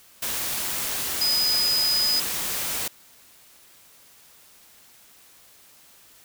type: tone in noise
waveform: sine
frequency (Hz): 4988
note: D#8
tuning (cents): +3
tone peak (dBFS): -20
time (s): 1.21-2.2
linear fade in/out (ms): 5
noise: white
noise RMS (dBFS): -28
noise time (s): 0.22-2.88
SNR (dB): +5
effects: white hiss -53 dBFS RMS until 6.24 s